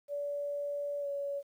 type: tone with pitch glide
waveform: sine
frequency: 575 to 564.5 Hz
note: D5 to C#5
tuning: -37 to +31 cents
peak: -33 dBFS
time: 0.08-1.43 s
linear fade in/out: 50 ms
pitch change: -32 cents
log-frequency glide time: 1-1.07 s
effects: 11-bit